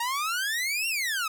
sawtooth exponential two-way sweep, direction up then down, 919 to 2798 to 1247 Hz, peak -23 dBFS, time 0-1.28 s, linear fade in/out 5 ms, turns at 0.88 s, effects none

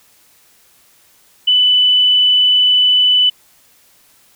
sine tone, 2991 Hz, F#7, 18 cents sharp, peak -8 dBFS, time 1.47-3.3 s, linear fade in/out 10 ms, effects white hiss -51 dBFS RMS until 4.35 s

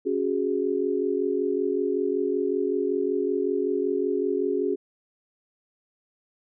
sine chord, C# suspended fourth, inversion none, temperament equal, 277.2 / 370 / 415.3 Hz, C#4 / F#4 / G#4, 0 / 0 / 0 cents, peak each -29 / -26 / -26 dBFS, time 0.05-4.76 s, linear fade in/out 20 ms, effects none

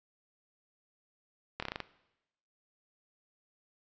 slowing click train, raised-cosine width 0.3 ms, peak -19 dBFS, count 7, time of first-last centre 1.6-1.803 s, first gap 25 ms, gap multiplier 1.12, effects noise-tail reverb RT60 0.9 s tail -18 dB re dry + resampled to 16000 Hz

